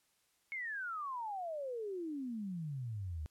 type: exponential sweep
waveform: sine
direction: down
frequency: 2208 to 73 Hz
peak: -38 dBFS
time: 0.52-3.26 s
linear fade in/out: 0 ms
effects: white hiss -75 dBFS RMS until 3.3 s + low-pass 12000 Hz 12 dB/octave